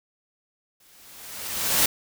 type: noise with exponential growth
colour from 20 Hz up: white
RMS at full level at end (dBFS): -18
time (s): 0.8-1.86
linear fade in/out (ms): 5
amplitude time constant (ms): 230
effects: none